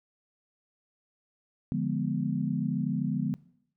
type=chord; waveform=sine; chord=D diminished seventh; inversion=none; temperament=equal; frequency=146.83 / 174.61 / 207.7 / 246.9 Hz; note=D3 / F3 / Ab3 / Cb4; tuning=0 / 0 / 0 / 0 cents; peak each=-32 dBFS; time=1.72-3.34 s; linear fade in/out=0 ms; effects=noise-tail reverb RT60 0.7 s tail -22 dB re dry